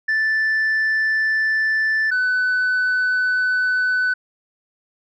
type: tone pair in turn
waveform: sine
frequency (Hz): 1760 / 1501.3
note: A6 / F#6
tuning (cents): 0 / +25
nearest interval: minor third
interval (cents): 275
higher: first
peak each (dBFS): -14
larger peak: neither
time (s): 0.08-2.11 / 2.11-4.14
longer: neither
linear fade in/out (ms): 10
effects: tanh soft clip ceiling -15 dBFS